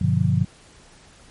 sine chord, G dominant seventh, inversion none, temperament just, 98 / 122.5 / 147 / 176.4 Hz, G2 / B2 / D3 / F3, 0 / -14 / +2 / +18 cents, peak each -22 dBFS, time 0.01-0.45 s, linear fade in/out 5 ms, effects pink hiss -50 dBFS RMS until 1.3 s + MP3 48 kbps

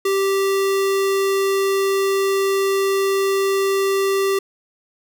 square tone, 390.8 Hz, G4, 5 cents flat, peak -17 dBFS, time 0.05-4.39 s, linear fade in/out 5 ms, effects none

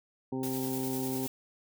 harmonic tone, 130.81 Hz, C3, in tune, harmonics 1 / 2 / 3 / 4 / 6 / 7, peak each -40 / -33 / -37 / -46 / -46 / -48 dBFS, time 0.32-1.27 s, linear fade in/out 5 ms
blue noise with tremolo, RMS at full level -39 dBFS, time 0.43-1.28 s, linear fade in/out 2 ms, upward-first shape square, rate 10 Hz, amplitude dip 25%
effects none

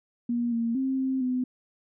sine tone with pitch steps, 238.3 / 231.3 / 265 / 263.4 / 252.8 Hz, A#3 / A#3 / C4 / C4 / B3, +38 / -13 / +22 / +12 / +41 cents, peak -24 dBFS, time 0.29-1.44 s, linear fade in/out 5 ms, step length 230 ms, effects none

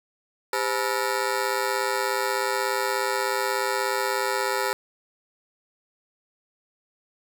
15% pulse ring-modulated tone, 457.6 Hz, A#4, 32 cents flat, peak -14 dBFS, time 0.53-4.73 s, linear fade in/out 0 ms, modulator 58.3 Hz, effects none

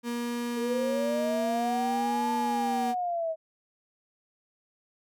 35% pulse tone with vibrato, 237.6 Hz, A#3, 33 cents sharp, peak -28 dBFS, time 0.03-2.95 s, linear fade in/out 50 ms, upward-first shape sine, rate 0.55 Hz, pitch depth 10 cents each way
sine linear two-way sweep, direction up then down, 456.8 to 880 to 634 Hz, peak -27 dBFS, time 0.56-3.36 s, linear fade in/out 50 ms, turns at 2.33 s
effects none

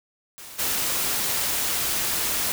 white noise with level steps, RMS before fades -41 / -25 dBFS, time 0.38-2.52 s, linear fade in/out 0 ms, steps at 0.58 s, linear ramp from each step 20 ms, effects none

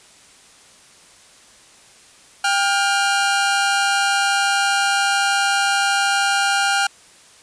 sawtooth tone pair together, 794.1 / 1415 Hz, G5 / F6, +22 / +22 cents, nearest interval minor seventh, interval 1000 cents, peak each -15 dBFS, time 2.44-6.87 s, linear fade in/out 5 ms, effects white hiss -48 dBFS RMS until 7.42 s + resampled to 22050 Hz

